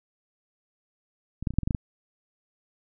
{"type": "clicks", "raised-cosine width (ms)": 5, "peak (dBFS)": [-21, -12, -18, -30, -8, -20, -13, -11, -14], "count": 9, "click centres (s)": [1.426, 1.472, 1.506, 1.538, 1.586, 1.633, 1.675, 1.708, 1.748], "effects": []}